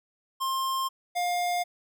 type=tone pair in turn; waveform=square; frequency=1060 / 707.5 Hz; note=C6 / F5; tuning=+22 / +22 cents; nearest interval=perfect fifth; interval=700 cents; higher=first; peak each=-27 / -26 dBFS; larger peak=second; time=0.4-0.89 / 1.15-1.64 s; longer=neither; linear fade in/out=20 ms; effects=none